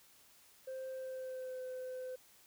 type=tone with pitch glide; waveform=sine; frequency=523.3 to 511.1 Hz; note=C5 to C5; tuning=0 to -41 cents; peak=-38 dBFS; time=0.67-2.16 s; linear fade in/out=10 ms; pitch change=-41 cents; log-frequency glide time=0.92-1.63 s; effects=tanh soft clip ceiling -40 dBFS + white hiss -64 dBFS RMS until 2.46 s